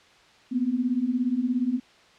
sine beating tone pair, 237.4 / 254.4 Hz, A#3 / C4, +32 / -48 cents, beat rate 17 Hz, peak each -27 / -24 dBFS, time 0.51-1.8 s, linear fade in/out 20 ms, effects white hiss -55 dBFS RMS until 2.18 s + low-pass 4000 Hz 12 dB/octave

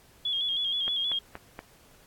sine tone with vibrato, 3322 Hz, G#7, in tune, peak -26 dBFS, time 0.25-1.19 s, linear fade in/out 5 ms, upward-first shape square, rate 6.3 Hz, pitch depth 44 cents each way
click train, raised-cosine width 0.5 ms, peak -23 dBFS, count 4, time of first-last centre 0.88-1.591 s, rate 4.22 Hz
effects pink hiss -58 dBFS RMS until 2.06 s + AAC 64 kbps

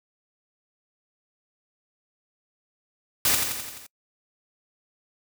white noise with echo, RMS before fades -21 dBFS, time 3.25-3.35 s, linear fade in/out 2 ms, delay 86 ms, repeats 6, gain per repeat -4 dB, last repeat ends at 3.866 s, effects noise-tail reverb RT60 0.1 s tail -26 dB re dry

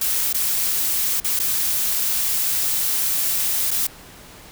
blue noise with dropouts, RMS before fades -21 dBFS, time 0.01-3.87 s, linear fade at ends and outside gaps 5 ms, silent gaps 0.329-0.343 / 1.202-1.244 / 1.393-1.398 / 3.708-3.712 s, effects pink hiss -43 dBFS RMS until 4.51 s

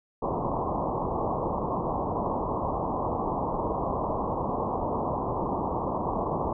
white low-pass noise, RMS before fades -29 dBFS, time 0.22-6.53 s, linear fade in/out 5 ms, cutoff 1100 Hz, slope 96 dB/octave, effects none

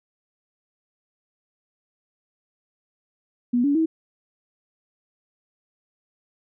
sine tone with pitch steps, 243.1 / 284.9 / 321.9 Hz, B3 / C#4 / E4, -27 / +48 / -41 cents, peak -17 dBFS, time 3.53-3.86 s, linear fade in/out 10 ms, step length 110 ms, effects none

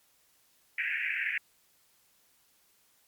white band-pass noise, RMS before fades -32 dBFS, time 0.78-1.38 s, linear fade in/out 2 ms, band 1600 to 2600 Hz, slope 96 dB/octave, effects white hiss -67 dBFS RMS until 3.07 s + MP3 96 kbps

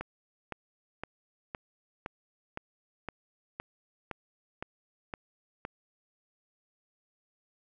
click train, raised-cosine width 0.5 ms, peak -21 dBFS, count 12, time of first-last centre 0.01-5.651 s, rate 1.95 Hz, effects none

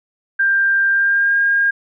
sine tone with pitch glide, 1588 to 1617.6 Hz, G6 to G#6, +22 to -46 cents, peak -12 dBFS, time 0.39-1.71 s, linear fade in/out 10 ms, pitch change +32 cents, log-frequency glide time 0.9-1.37 s, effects none

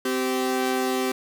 sawtooth tone pair together, 258.6 / 387.5 Hz, C4 / G4, -20 / -20 cents, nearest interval perfect fifth, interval 700 cents, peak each -22 / -21 dBFS, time 0.05-1.12 s, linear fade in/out 5 ms, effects 8-bit

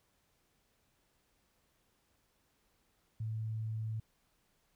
sine tone, 110.3 Hz, A2, 5 cents sharp, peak -35 dBFS, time 3.2-4 s, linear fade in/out 5 ms, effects pink hiss -75 dBFS RMS until 4.75 s

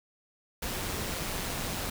pink noise with amplitude modulation, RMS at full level -32 dBFS, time 0.62-1.9 s, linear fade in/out 5 ms, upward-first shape sine, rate 186 Hz, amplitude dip 45%, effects none

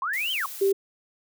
sine linear two-way sweep, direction up then down, 987.8 to 3200 to 987.8 Hz, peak -25 dBFS, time 0.02-0.46 s, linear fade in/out 2 ms, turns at 0.32 s
blue noise, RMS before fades -38 dBFS, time 0.13-0.72 s, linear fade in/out 5 ms
sine tone, 392 Hz, G4, in tune, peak -18 dBFS, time 0.61-0.73 s, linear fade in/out 10 ms
effects none

